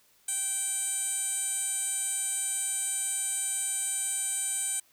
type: tone with band-pass filter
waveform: 15% pulse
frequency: 778 Hz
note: G5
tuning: 13 cents flat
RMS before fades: -31 dBFS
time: 0.28-4.8 s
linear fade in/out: 5 ms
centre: 8800 Hz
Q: 6.9
effects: white hiss -64 dBFS RMS until 4.92 s